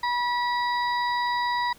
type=harmonic tone; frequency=971 Hz; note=B5; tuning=30 cents flat; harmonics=1 / 2 / 4 / 5; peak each=-24 / -30 / -36 / -38 dBFS; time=0.03-1.73 s; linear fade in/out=5 ms; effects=pink hiss -53 dBFS RMS until 1.78 s